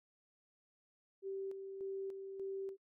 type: tone with tremolo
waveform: sine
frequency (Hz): 388.4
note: G4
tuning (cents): -16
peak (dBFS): -39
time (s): 1.22-2.77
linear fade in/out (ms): 50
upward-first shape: square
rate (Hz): 1.7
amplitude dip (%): 45
effects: noise-tail reverb RT60 0.1 s tail -26 dB re dry